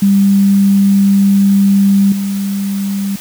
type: tone with level steps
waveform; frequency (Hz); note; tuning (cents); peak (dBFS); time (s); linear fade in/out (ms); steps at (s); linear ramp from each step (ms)
sine; 197.9; G3; +17; -6 / -14; 0.02-3.16; 5; 2.12; 2
effects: white hiss -31 dBFS RMS until 3.2 s